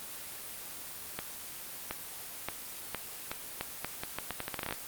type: accelerating click train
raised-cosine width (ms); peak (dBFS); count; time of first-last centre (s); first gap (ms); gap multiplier
0.3; -17; 19; 1.19-4.725; 720; 0.8
effects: white hiss -43 dBFS RMS until 4.87 s + Opus 24 kbps